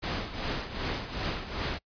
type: noise with tremolo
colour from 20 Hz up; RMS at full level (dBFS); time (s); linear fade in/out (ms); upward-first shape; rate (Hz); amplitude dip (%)
pink; -30; 0.02-1.79; 20; triangle; 2.6; 75
effects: noise-tail reverb RT60 0.1 s tail -26 dB re dry + resampled to 11025 Hz